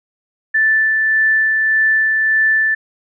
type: tone with tremolo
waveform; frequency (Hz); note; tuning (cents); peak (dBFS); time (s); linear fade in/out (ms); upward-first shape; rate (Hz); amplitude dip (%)
sine; 1760; A6; 0; -10; 0.54-2.75; 10; sine; 1.7; 25
effects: none